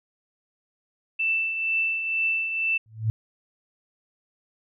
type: tone with tremolo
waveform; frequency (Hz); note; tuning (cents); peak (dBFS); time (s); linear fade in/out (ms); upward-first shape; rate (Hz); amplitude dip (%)
sine; 2659; E7; +14; -20; 1.19-2.78; 10; triangle; 2.1; 55
type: tone with exponential growth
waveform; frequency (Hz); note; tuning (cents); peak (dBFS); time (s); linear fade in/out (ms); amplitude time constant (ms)
sine; 110.3; A2; +5; -17; 2.86-3.1; 0; 52
effects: none